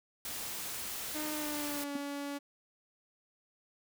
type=noise; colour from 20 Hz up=white; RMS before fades=-40 dBFS; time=0.25-1.84 s; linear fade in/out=2 ms
type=tone with pitch glide; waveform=sawtooth; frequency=304.5 to 284.1 Hz; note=D#4 to C#4; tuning=-37 to +43 cents; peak=-33 dBFS; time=1.14-2.39 s; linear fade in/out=20 ms; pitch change=-120 cents; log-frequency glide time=1.33-1.91 s
type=tone with exponential decay; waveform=triangle; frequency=263.4 Hz; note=C4; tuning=12 cents sharp; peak=-31 dBFS; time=1.95-2.03 s; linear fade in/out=5 ms; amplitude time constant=16 ms
effects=none